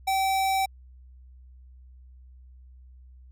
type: tone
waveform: square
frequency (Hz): 771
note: G5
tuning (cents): -29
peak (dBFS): -23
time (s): 0.07-0.66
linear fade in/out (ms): 10
effects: added 63 Hz sine -47 dBFS peak until 3.31 s